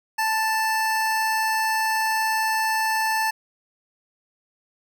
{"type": "tone", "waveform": "25% pulse", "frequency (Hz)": 881, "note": "A5", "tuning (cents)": 2, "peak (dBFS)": -17, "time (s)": [0.18, 3.31], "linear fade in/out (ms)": 10, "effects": []}